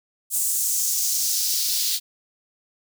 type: noise with high-pass filter sweep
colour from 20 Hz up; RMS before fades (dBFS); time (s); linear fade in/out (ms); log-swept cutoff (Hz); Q
white; -23; 0.3-2; 50; 8200 to 4000; 2.2
effects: none